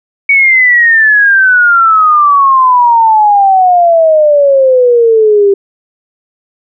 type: exponential sweep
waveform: sine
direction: down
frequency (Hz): 2253 to 392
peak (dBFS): -3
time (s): 0.29-5.54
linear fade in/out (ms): 5
effects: none